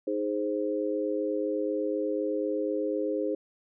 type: chord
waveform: sine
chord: Ab major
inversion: second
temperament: equal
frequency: 311.1 / 415.3 / 523.3 Hz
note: Eb4 / Ab4 / C5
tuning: 0 / 0 / 0 cents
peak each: -31 dBFS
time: 0.07-3.35 s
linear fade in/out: 5 ms
effects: none